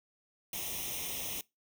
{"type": "noise with comb filter", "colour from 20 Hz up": "white", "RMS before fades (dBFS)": -38, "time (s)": [0.53, 1.41], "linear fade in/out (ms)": 2, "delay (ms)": 0.33, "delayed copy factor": 0.85, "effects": ["noise-tail reverb RT60 0.2 s tail -22 dB re dry"]}